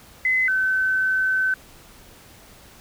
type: tone pair in turn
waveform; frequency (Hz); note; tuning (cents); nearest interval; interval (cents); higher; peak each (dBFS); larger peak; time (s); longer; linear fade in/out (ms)
sine; 2035 / 1527; C7 / G6; -49 / -46; perfect fourth; 497; first; -17 / -18; first; 0.25-0.48 / 0.48-1.54; second; 2
effects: pink hiss -48 dBFS RMS until 2.8 s